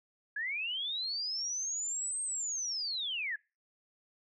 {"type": "linear two-way sweep", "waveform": "sine", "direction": "up then down", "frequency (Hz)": [1641, 8450, 1641], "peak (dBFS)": -33, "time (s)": [0.36, 3.36], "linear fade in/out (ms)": 5, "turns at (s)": 2.22, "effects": ["noise-tail reverb RT60 0.3 s tail -25 dB re dry"]}